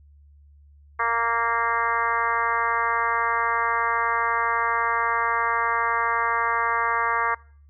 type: harmonic tone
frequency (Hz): 231.9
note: A#3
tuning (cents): -9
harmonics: 2 / 3 / 4 / 5 / 6 / 7 / 8 / 9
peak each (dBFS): -34 / -34 / -27 / -24 / -31 / -29 / -31 / -33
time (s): 0.99-7.35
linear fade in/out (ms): 10
effects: noise-tail reverb RT60 0.5 s tail -24 dB re dry + added 72 Hz sine -49 dBFS peak until 7.69 s